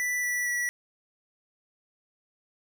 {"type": "tone with pitch steps", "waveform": "square", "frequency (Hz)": [1975.5, 1959.6, 1943.8], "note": ["B6", "B6", "B6"], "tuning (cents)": [0, -14, -28], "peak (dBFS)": -27, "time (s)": [0, 0.69], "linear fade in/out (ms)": 0, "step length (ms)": 230, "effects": []}